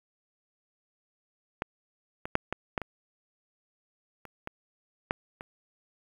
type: clicks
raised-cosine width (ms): 0.5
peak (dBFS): -14 / -20 / -7 / -15 / -13 / -20 / -29 / -20 / -11 / -25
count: 10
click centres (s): 1.621 / 2.255 / 2.354 / 2.526 / 2.778 / 2.817 / 4.253 / 4.474 / 5.109 / 5.409
effects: 8-bit